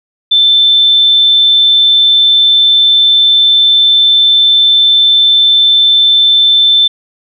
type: tone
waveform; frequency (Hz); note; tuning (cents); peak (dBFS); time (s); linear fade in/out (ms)
sine; 3540; A7; +10; -4; 0.31-6.88; 10
effects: none